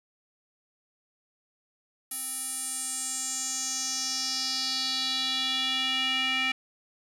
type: tone with band-pass filter sweep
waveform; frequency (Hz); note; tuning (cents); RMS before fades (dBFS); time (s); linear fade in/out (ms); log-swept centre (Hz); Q
square; 261.5; C4; -1; -30; 2.11-6.52; 5; 11000 to 2500; 4.3
effects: none